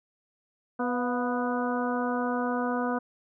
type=harmonic tone with a mistuned harmonic; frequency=246.9 Hz; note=B3; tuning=in tune; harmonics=1 / 2 / 3 / 4 / 5 / 6; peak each=-29 / -32 / -34 / -35 / -36 / -37 dBFS; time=0.79-2.99 s; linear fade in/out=10 ms; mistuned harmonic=3; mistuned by=-49 cents; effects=none